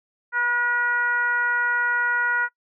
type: tone with frequency modulation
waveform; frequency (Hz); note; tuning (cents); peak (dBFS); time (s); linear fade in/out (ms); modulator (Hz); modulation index
sine; 1446; F#6; -40; -19; 0.32-2.49; 50; 478; 0.75
effects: noise-tail reverb RT60 0.1 s tail -23 dB re dry